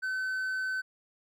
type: tone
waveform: triangle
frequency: 1523 Hz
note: F#6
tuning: 50 cents sharp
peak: -28 dBFS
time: 0.02-0.82 s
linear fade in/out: 20 ms
effects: none